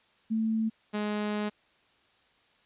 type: tone pair in turn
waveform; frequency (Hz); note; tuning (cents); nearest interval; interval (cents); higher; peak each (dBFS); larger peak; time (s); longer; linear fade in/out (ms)
sine / sawtooth; 221.7 / 209.4; A3 / G#3; +13 / +15; minor second; 98; first; -25; neither; 0.3-0.7 / 0.93-1.5; second; 20
effects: white hiss -65 dBFS RMS until 2.65 s + resampled to 8000 Hz